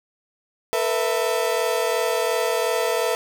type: chord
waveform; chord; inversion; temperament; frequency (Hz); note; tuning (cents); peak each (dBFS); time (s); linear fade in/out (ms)
35% pulse; A suspended second; none; equal with one note detuned; 451.1 / 493.9 / 659.3; A4 / B4 / E5; +43 / 0 / 0; -23; 0.73-3.15; 0
effects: none